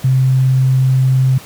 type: tone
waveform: sine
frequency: 130.81 Hz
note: C3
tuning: in tune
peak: -8 dBFS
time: 0.04-1.38 s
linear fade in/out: 5 ms
effects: pink hiss -36 dBFS RMS until 1.45 s + high-pass 80 Hz 12 dB/octave